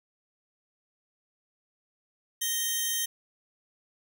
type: tone pair together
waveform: 10% pulse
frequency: 1864.7 / 3144 Hz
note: A#6 / G7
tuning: 0 / +4 cents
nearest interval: major sixth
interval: 904 cents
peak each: -25 / -20 dBFS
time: 2.41-3.06 s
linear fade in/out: 10 ms
effects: none